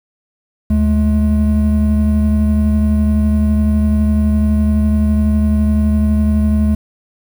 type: tone pair together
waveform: triangle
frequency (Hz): 74.8 / 212.5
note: D2 / G#3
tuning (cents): +32 / +40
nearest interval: octave + tritone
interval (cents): 1808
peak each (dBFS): -11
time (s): 0.7-6.75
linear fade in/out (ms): 5
effects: 7-bit